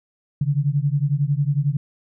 sine beating tone pair, 138.59 / 149.59 Hz, C#3 / D3, 0 / +32 cents, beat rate 11 Hz, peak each -20 / -21 dBFS, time 0.41-1.77 s, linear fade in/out 5 ms, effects none

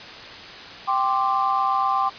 sine chord, G suspended fourth, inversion none, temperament equal, 784 / 1046.5 / 1174.7 Hz, G5 / C6 / D6, 0 / 0 / 0 cents, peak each -23 dBFS, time 0.87-2.1 s, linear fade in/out 20 ms, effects white hiss -38 dBFS RMS until 2.18 s + resampled to 11025 Hz

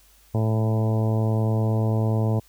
harmonic tone with a mistuned harmonic, 110 Hz, A2, in tune, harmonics 1 / 2 / 3 / 4 / 5 / 6 / 7 / 8 / 9, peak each -20 / -28 / -33 / -32 / -34 / -35 / -39 / -40 / -42 dBFS, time 0.34-2.4 s, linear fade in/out 10 ms, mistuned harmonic 1, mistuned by +18 cents, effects added 50 Hz sine -57 dBFS peak until 2.48 s + white hiss -57 dBFS RMS until 2.48 s

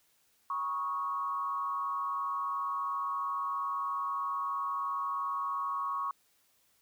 sine tone with frequency modulation, 1108.7 Hz, C#6, in tune, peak -31 dBFS, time 0.5-6.11 s, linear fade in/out 2 ms, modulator 143 Hz, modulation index 0.65, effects white hiss -70 dBFS RMS until 6.81 s

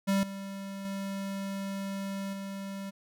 square tone with level steps, 196 Hz, G3, in tune, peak -25 / -38 / -34 / -37 dBFS, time 0.07-2.91 s, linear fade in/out 20 ms, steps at 0.23 / 0.85 / 2.33 s, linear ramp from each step 2 ms, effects none

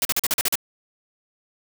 white noise bursts, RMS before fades -21 dBFS, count 8, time 0.02-0.555 s, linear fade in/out 2 ms, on 31 ms, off 41 ms, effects none

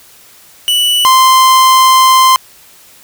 45% pulse tone pair in turn, 2960 / 1041.4 Hz, F#7 / C6, 0 / -8 cents, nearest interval octave + tritone, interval 1808 cents, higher first, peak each -8 / -4 dBFS, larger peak second, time 0.68-1.05 / 1.05-2.36 s, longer second, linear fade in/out 0 ms, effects white hiss -41 dBFS RMS until 3.03 s

